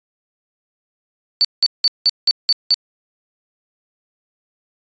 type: tone bursts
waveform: sine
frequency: 4500 Hz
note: C#8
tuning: 25 cents sharp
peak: -10 dBFS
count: 7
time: 1.41-2.742 s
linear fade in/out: 0 ms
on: 36 ms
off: 180 ms
effects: resampled to 16000 Hz